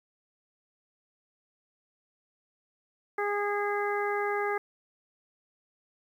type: harmonic tone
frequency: 410 Hz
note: G#4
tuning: 22 cents flat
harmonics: 1 / 2 / 3 / 4 / 5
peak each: -30 / -33 / -35 / -36 / -37 dBFS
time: 3.18-4.58 s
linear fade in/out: 5 ms
effects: 10-bit